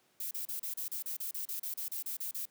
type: noise bursts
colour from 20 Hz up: violet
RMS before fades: -38 dBFS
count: 16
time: 0.2-2.455 s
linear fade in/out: 5 ms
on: 110 ms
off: 33 ms
effects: pink hiss -70 dBFS RMS until 2.5 s + high-pass 200 Hz 12 dB/octave